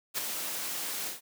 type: noise with ADSR envelope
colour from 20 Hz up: white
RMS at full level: -29 dBFS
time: 0.14-1.21 s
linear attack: 39 ms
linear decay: 11 ms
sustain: -6 dB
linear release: 140 ms
effects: high-pass 200 Hz 12 dB/octave